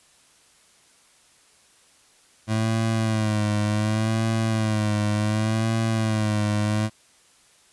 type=tone with vibrato; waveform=25% pulse; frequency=108.7 Hz; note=A2; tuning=21 cents flat; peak=-17 dBFS; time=2.47-6.9 s; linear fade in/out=50 ms; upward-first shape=sine; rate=0.68 Hz; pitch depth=62 cents each way; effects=white hiss -57 dBFS RMS until 7.72 s + resampled to 24000 Hz